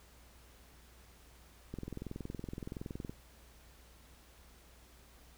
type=click train; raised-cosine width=3 ms; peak=-28 dBFS; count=30; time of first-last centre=1.74-3.095 s; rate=21.4 Hz; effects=added 60 Hz sine -60 dBFS peak until 5.37 s + pink hiss -62 dBFS RMS until 5.37 s